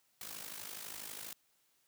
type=noise with amplitude modulation; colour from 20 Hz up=white; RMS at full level=-43 dBFS; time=0.21-1.33 s; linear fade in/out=2 ms; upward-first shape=sine; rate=52.2 Hz; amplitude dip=70%; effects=white hiss -74 dBFS RMS until 1.87 s + high-pass 80 Hz 12 dB/octave